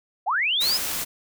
sine linear sweep, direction up, 639 to 5274 Hz, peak -20 dBFS, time 0.26-0.78 s, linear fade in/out 20 ms
white noise, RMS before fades -28 dBFS, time 0.6-1.05 s, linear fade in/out 20 ms
effects none

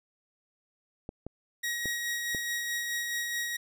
clicks, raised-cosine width 2 ms, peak -24 dBFS, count 4, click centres 1.091 / 1.266 / 1.857 / 2.348 s
sawtooth tone with tremolo, 1896 Hz, A#6, 29 cents sharp, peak -26 dBFS, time 1.63-3.57 s, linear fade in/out 10 ms, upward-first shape sine, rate 4.7 Hz, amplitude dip 30%
effects none

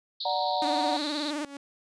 pink band-pass noise, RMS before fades -36 dBFS, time 0.2-1.31 s, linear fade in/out 5 ms, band 3700 to 4400 Hz, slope 96 dB/octave
sine chord, D augmented, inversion none, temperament equal, 587.3 / 740 / 932.3 Hz, D5 / F#5 / A#5, 0 / 0 / 0 cents, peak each -32 / -28 / -30 dBFS, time 0.25-0.97 s, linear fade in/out 5 ms
sawtooth tone with vibrato, 296.5 Hz, D4, 17 cents sharp, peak -26 dBFS, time 0.62-1.45 s, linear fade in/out 2 ms, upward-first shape sine, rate 19 Hz, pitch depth 74 cents each way
sawtooth tone with exponential growth, 281 Hz, C#4, 24 cents sharp, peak -32 dBFS, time 1.23-1.57 s, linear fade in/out 2 ms, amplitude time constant 73 ms
effects resampled to 22050 Hz

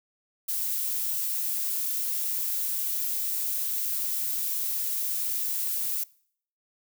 violet noise, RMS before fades -29 dBFS, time 0.48-6.04 s, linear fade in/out 10 ms, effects noise-tail reverb RT60 0.6 s tail -23 dB re dry

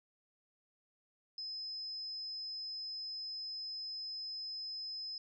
sine tone, 5100 Hz, D#8, 42 cents sharp, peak -40 dBFS, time 1.38-5.18 s, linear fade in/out 2 ms, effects none

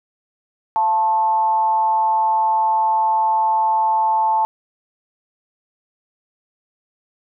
sine tone with frequency modulation, 880 Hz, A5, in tune, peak -14 dBFS, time 0.76-4.45 s, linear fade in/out 0 ms, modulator 195 Hz, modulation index 0.4, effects none

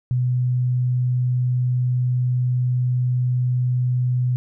sine tone, 125 Hz, B2, 21 cents sharp, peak -17 dBFS, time 0.11-4.36 s, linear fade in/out 0 ms, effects none

